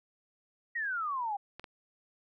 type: exponential sweep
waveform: sine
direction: down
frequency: 1929 to 784 Hz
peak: -31 dBFS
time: 0.75-1.37 s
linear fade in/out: 10 ms
type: clicks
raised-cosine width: 0.3 ms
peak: -28 dBFS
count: 2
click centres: 1.596 / 1.642 s
effects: none